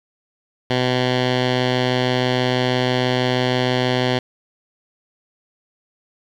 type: tone with low-pass filter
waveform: 10% pulse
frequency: 126.2 Hz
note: B2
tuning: 38 cents sharp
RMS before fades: -19 dBFS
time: 0.7-4.19 s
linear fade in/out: 5 ms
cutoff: 3700 Hz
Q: 2.2
effects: 8-bit